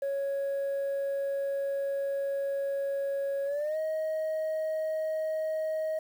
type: tone with pitch glide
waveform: sine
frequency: 554.4 to 629.5 Hz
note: C#5 to D#5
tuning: 0 to +20 cents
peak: -26 dBFS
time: 0.02-5.99 s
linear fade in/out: 5 ms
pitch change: +220 cents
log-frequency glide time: 3.45-3.77 s
effects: tanh soft clip ceiling -27 dBFS + 9-bit